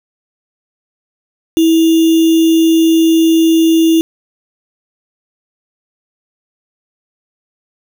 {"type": "tone with sample-and-hold", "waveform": "sine", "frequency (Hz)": 326.3, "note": "E4", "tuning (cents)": -18, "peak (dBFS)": -6, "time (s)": [1.57, 4.01], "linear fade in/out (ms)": 0, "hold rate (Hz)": 3150, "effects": []}